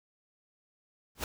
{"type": "noise with exponential growth", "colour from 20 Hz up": "pink", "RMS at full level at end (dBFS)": -29, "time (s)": [1.15, 1.24], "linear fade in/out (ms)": 2, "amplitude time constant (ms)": 19, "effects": []}